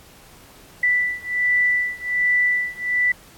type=beating tone pair; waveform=sine; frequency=1975.5 / 1976.8 Hz; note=B6 / B6; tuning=0 / +1 cents; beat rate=1.3 Hz; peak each=-20 / -21 dBFS; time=0.83-3.12 s; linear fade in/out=5 ms; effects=pink hiss -48 dBFS RMS until 3.37 s + AAC 64 kbps